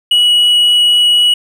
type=tone; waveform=triangle; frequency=2924 Hz; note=F#7; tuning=21 cents flat; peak=-5 dBFS; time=0.11-1.34 s; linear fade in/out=5 ms; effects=none